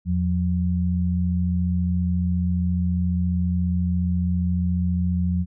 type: tone pair together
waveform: sine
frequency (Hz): 84.2 / 178.71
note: E2 / F3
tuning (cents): +37 / +40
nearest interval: octave + minor second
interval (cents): 1303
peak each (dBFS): -22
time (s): 0.05-5.46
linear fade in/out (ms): 50
effects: none